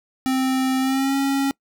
square tone with pitch glide, 261.6 to 274.4 Hz, C4 to C#4, 0 to -17 cents, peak -19 dBFS, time 0.26-1.51 s, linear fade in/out 0 ms, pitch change +83 cents, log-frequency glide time 0.79-1.16 s, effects noise-tail reverb RT60 0.1 s tail -25 dB re dry

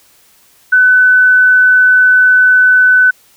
sine tone, 1504 Hz, F#6, 28 cents sharp, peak -4 dBFS, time 0.72-3.11 s, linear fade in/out 10 ms, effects white hiss -48 dBFS RMS until 3.36 s

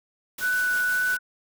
white noise with tremolo, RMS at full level -35 dBFS, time 0.38-1.17 s, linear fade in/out 5 ms, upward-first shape triangle, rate 5.8 Hz, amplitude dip 30%
sine tone with vibrato, 1486 Hz, F#6, 7 cents sharp, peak -21 dBFS, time 0.4-1.19 s, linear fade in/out 50 ms, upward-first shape triangle, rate 1.9 Hz, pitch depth 9 cents each way
effects none

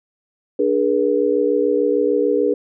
sine chord, G# diminished, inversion second, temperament equal with one note detuned, 293.7 / 415.3 / 482 Hz, D4 / G#4 / B4, 0 / 0 / -42 cents, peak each -21 / -18 / -18 dBFS, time 0.59-2.54 s, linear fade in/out 5 ms, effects none

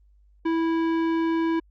sine tone with tanh clipping, 328.4 Hz, E4, 6 cents flat, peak -23 dBFS, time 0.45-1.6 s, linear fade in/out 10 ms, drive 15 dB, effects added 50 Hz sine -54 dBFS peak until 1.7 s + Opus 32 kbps

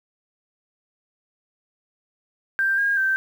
sine tone with pitch steps, 1577 / 1624 / 1558 Hz, G6 / G#6 / G6, +10 / -39 / -11 cents, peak -18 dBFS, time 2.59-3.16 s, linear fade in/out 0 ms, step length 190 ms, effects 8-bit

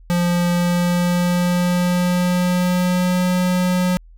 square tone with pitch glide, 174.9 to 181.17 Hz, F3 to F#3, +3 to -36 cents, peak -16 dBFS, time 0.1-3.97 s, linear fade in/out 0 ms, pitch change +61 cents, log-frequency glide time 0.48-3.24 s, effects added 41 Hz sine -41 dBFS peak until 4.17 s

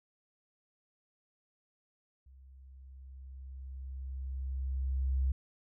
sine tone with level ramp, 66 Hz, C2, 16 cents sharp, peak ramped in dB -54 to -26 dBFS, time 2.26-5.32 s, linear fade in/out 5 ms, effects none

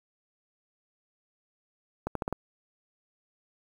accelerating click train, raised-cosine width 1 ms, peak -16 dBFS, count 5, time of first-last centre 2.07-2.327 s, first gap 83 ms, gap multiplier 0.83, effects 8-bit

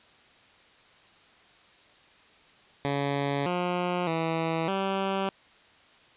10% pulse tone with pitch steps, 141.1 / 178.1 / 163.3 / 193.8 Hz, C#3 / F3 / E3 / G3, +31 / +34 / -16 / -20 cents, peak -18 dBFS, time 2.85-5.29 s, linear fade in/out 0 ms, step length 610 ms, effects white hiss -57 dBFS RMS until 6.16 s + resampled to 8000 Hz

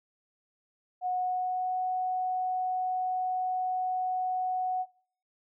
sine tone with pitch glide, 731 to 739.5 Hz, F#5 to F#5, -21 to -1 cents, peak -27 dBFS, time 1.01-4.86 s, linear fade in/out 50 ms, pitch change +20 cents, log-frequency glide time 1.11-1.78 s, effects noise-tail reverb RT60 0.6 s tail -22 dB re dry

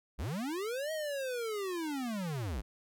square linear two-way sweep, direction up then down, 46.25 to 640 to 46.25 Hz, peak -35 dBFS, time 0.18-2.62 s, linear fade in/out 20 ms, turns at 0.92 s, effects none

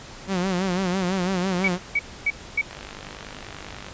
sawtooth tone with vibrato, 185 Hz, F#3, in tune, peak -18 dBFS, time 0.27-1.79 s, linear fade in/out 50 ms, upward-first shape sine, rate 6 Hz, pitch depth 91 cents each way
sine tone bursts, 2269 Hz, C#7, 40 cents sharp, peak -18 dBFS, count 4, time 1.64-2.614 s, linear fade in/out 5 ms, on 41 ms, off 270 ms
click train, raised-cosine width 0.3 ms, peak -21 dBFS, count 60, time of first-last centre 2.71-3.885 s, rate 50.2 Hz
effects pink hiss -41 dBFS RMS until 3.93 s + resampled to 16000 Hz

